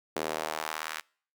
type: tone with high-pass filter sweep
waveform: sawtooth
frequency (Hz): 78.3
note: D#2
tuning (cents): +11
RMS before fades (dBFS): -35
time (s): 0.16-1.01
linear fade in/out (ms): 5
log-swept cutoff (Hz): 400 to 1600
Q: 1.3
effects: noise-tail reverb RT60 0.5 s tail -26 dB re dry